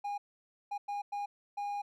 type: tone bursts at uneven times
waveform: triangle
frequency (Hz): 815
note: G#5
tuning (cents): -33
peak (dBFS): -32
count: 5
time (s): 0.04-0.18 / 0.71-0.78 / 0.88-1.02 / 1.12-1.26 / 1.57-1.82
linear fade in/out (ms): 10
effects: none